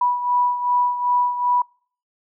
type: beating tone pair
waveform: sine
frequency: 980 / 982.6 Hz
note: B5 / B5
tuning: -14 / -9 cents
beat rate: 2.6 Hz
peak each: -18 / -24 dBFS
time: 0.01-1.62 s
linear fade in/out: 5 ms
effects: noise-tail reverb RT60 0.5 s tail -26 dB re dry